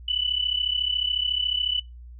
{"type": "tone pair together", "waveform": "sine", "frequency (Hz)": [2962, 2996], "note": ["F#7", "F#7"], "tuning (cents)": [1, 21], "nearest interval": "unison", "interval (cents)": 20, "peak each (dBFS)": -25, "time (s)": [0.08, 1.8], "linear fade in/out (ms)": 5, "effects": ["noise-tail reverb RT60 0.2 s tail -21 dB re dry", "added 60 Hz sine -40 dBFS peak until 2.19 s"]}